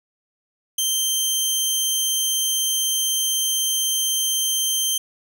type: tone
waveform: 15% pulse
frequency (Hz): 3136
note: G7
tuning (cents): 0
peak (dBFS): -12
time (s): 0.78-4.98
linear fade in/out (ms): 5
effects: none